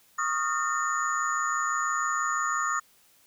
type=tone cluster; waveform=sine; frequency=1108 / 1234 / 1395 / 1815 / 6870 Hz; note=C#6 / D#6 / F6 / A#6 / A8; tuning=-1 / -15 / -2 / -47 / -42 cents; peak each=-33 / -28 / -33 / -33 / -35 dBFS; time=0.18-2.8 s; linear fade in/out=10 ms; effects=white hiss -61 dBFS RMS until 3.26 s